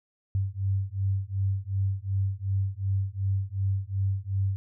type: beating tone pair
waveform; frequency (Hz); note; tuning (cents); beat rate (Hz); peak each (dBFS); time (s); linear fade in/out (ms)
sine; 96 / 98.7; G2 / G2; -36 / +12; 2.7; -28; 0.35-4.56; 0
effects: none